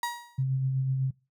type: tone with exponential decay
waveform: 35% pulse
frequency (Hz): 953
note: A#5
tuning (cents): +38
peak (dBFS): -24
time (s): 0.03-0.43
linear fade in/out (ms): 2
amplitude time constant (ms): 85
type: tone with tremolo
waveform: sine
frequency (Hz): 132.5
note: C3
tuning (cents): +22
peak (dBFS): -23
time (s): 0.38-1.11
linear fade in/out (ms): 10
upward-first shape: sine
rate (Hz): 8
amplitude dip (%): 30
effects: noise-tail reverb RT60 0.3 s tail -23 dB re dry